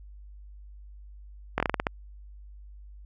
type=slowing click train; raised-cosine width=0.5 ms; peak=-9 dBFS; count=8; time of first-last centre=1.58-1.869 s; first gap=21 ms; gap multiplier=1.22; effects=added 50 Hz sine -44 dBFS peak until 3.05 s